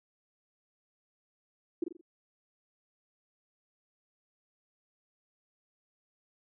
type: tone with echo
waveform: sine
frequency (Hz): 340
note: F4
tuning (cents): -46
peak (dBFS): -26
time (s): 1.82-1.84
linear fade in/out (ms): 5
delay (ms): 43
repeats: 4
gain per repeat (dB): -7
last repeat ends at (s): 2.012
effects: none